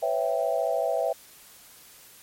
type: chord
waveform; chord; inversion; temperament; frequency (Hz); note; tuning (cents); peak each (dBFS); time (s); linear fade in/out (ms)
sine; C# half-diminished seventh; third; equal with one note detuned; 500.8 / 554.4 / 659.3 / 784; B4 / C#5 / E5 / G5; +24 / 0 / 0 / 0; -30 / -29 / -26 / -31; 0.02-1.13; 10
effects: white hiss -51 dBFS RMS until 2.22 s + MP3 64 kbps